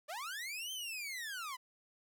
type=linear two-way sweep; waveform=sawtooth; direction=up then down; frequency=554.4 to 3148 to 968 Hz; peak=-37 dBFS; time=0.08-1.57 s; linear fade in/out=20 ms; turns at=0.72 s; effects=none